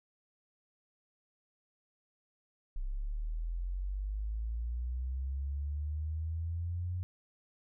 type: linear sweep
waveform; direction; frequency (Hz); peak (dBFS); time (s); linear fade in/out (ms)
sine; up; 31.96 to 90.9; -33; 2.76-7.03; 0
effects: none